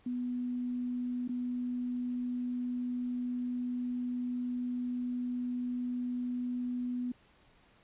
sine tone with dropouts, 246.9 Hz, B3, in tune, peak -32 dBFS, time 0.06-7.12 s, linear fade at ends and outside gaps 5 ms, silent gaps 1.278-1.291 s, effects pink hiss -64 dBFS RMS until 7.83 s + resampled to 8000 Hz

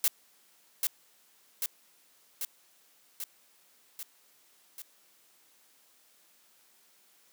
blue noise with echo, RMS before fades -25 dBFS, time 0.04-0.08 s, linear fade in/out 2 ms, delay 790 ms, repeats 6, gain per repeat -3 dB, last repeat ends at 4.82 s, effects white hiss -64 dBFS RMS until 7.32 s + high-pass 200 Hz 12 dB/octave

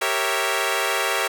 10% pulse chord, G diminished seventh, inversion none, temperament equal, 392 / 466.2 / 554.4 / 659.3 Hz, G4 / Bb4 / Db5 / Fb5, 0 / 0 / 0 / 0 cents, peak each -18 dBFS, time 0.01-1.28 s, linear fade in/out 10 ms, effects none

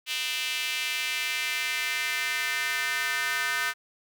square tone with high-pass filter sweep, 138.59 Hz, C#3, in tune, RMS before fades -29 dBFS, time 0.06-3.74 s, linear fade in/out 50 ms, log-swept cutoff 2800 to 1600 Hz, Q 2.7, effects none

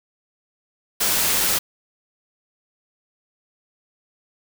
white noise, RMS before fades -20 dBFS, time 1-1.59 s, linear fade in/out 10 ms, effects none

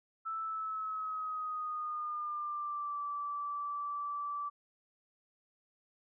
sine tone with pitch glide, 1318.5 to 1161.2 Hz, E6 to D6, 0 to -20 cents, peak -35 dBFS, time 0.25-4.5 s, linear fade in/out 20 ms, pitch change -220 cents, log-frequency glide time 0.41-3 s, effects none

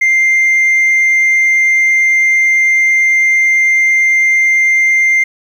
sine tone, 2097 Hz, C7, 3 cents sharp, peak -5 dBFS, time 0.01-5.24 s, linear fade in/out 10 ms, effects tanh soft clip ceiling -6 dBFS + 7-bit

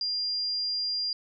sine tone, 4800 Hz, D8, 37 cents sharp, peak -27 dBFS, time 0.01-1.13 s, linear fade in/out 2 ms, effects none

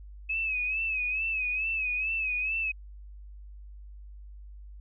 sine tone with vibrato, 2565 Hz, E7, 48 cents flat, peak -27 dBFS, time 0.29-2.72 s, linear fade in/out 10 ms, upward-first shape sine, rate 2.3 Hz, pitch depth 73 cents each way, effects added 50 Hz sine -43 dBFS peak until 4.8 s

